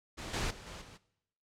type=noise with level steps; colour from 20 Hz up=pink; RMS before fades=-42 / -34 / -50 / -46 / -53 dBFS; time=0.17-0.98 s; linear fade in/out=20 ms; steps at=0.33 / 0.5 / 0.66 / 0.81 s; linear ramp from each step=10 ms; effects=noise-tail reverb RT60 0.8 s tail -19 dB re dry + low-pass 7000 Hz 12 dB/octave